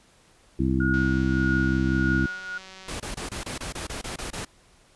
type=harmonic tone; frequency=65.41 Hz; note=C2; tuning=in tune; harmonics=1 / 2 / 3 / 4 / 5; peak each=-27 / -27 / -27 / -27 / -27 dBFS; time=0.59-2.26 s; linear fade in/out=5 ms
type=tone with tremolo; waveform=sine; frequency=1442 Hz; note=F#6; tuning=45 cents flat; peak=-24 dBFS; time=0.8-2.58 s; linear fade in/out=5 ms; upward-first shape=triangle; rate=1.7 Hz; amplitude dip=80%
type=click train; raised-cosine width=0.2 ms; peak=-27 dBFS; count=388; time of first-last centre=0.94-2.988 s; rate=189 Hz
type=noise bursts; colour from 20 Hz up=pink; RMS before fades=-33 dBFS; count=11; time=2.88-4.45 s; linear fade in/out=5 ms; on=120 ms; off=25 ms
effects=pink hiss -58 dBFS RMS until 4.95 s + resampled to 24000 Hz

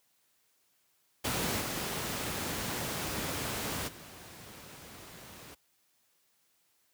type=noise with level steps; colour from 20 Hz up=pink; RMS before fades=-32 / -35 / -49 dBFS; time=1.24-5.55 s; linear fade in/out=10 ms; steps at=1.6 / 3.87 s; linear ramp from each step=20 ms; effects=white hiss -72 dBFS RMS until 6.93 s + high-pass 80 Hz 12 dB/octave

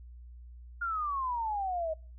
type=exponential sweep; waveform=sine; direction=down; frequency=1426 to 622.3 Hz; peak=-30 dBFS; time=0.81-1.94 s; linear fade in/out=10 ms; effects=noise-tail reverb RT60 0.4 s tail -26 dB re dry + added 60 Hz sine -46 dBFS peak until 2.18 s

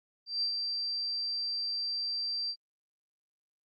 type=tone with ADSR envelope; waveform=sine; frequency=4699 Hz; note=D8; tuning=in tune; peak=-27 dBFS; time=0.26-2.56 s; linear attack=160 ms; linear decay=93 ms; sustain=-4 dB; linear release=64 ms; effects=Opus 48 kbps

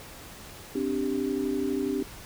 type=chord; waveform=sine; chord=C suspended second; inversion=none; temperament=equal; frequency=261.6 / 293.7 / 392 Hz; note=C4 / D4 / G4; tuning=0 / 0 / 0 cents; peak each=-30 dBFS; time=0.75-2.03 s; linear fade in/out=5 ms; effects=pink hiss -45 dBFS RMS until 2.25 s

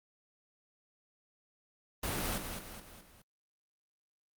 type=noise with echo; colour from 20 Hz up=pink; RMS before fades=-35 dBFS; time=2.03-2.38 s; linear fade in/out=5 ms; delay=210 ms; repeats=4; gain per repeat=-6 dB; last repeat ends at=3.22 s; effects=Opus 32 kbps

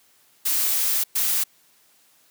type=noise bursts at uneven times; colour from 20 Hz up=blue; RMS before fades=-22 dBFS; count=2; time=0.45-1.04 / 1.15-1.44 s; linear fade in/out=10 ms; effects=white hiss -59 dBFS RMS until 2.3 s + high-pass 100 Hz 12 dB/octave

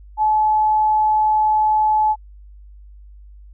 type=tone; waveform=sine; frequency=859 Hz; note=A5; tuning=42 cents flat; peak=-13 dBFS; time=0.17-2.16 s; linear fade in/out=50 ms; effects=added 50 Hz sine -39 dBFS peak until 3.53 s

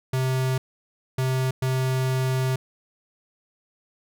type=tone bursts at uneven times; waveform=square; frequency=130.3 Hz; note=C3; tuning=7 cents flat; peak=-22 dBFS; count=3; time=0.13-0.58 / 1.18-1.51 / 1.62-2.56 s; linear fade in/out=5 ms; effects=none

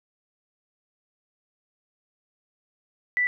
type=tone; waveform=sine; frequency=1975.5 Hz; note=B6; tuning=in tune; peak=-20 dBFS; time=3.17-3.27 s; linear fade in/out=0 ms; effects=none

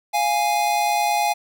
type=tone pair together; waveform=square; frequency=698.5 / 828 Hz; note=F5 / G#5; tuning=0 / -5 cents; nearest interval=minor third; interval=295 cents; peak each=-24 / -20 dBFS; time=0.13-1.34 s; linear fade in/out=20 ms; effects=none

